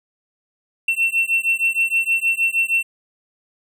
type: beating tone pair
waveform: triangle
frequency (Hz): 2700 / 2706.4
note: E7 / E7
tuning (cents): +41 / +45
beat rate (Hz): 6.4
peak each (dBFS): -18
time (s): 0.88-2.83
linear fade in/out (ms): 5
effects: none